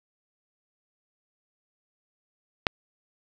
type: click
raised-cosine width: 0.3 ms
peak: -4 dBFS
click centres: 2.668 s
effects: none